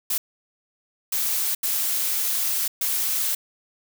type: noise bursts at uneven times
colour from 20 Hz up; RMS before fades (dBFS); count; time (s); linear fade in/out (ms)
blue; -24; 4; 0.1-0.18 / 1.12-1.55 / 1.63-2.68 / 2.81-3.35; 5
effects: none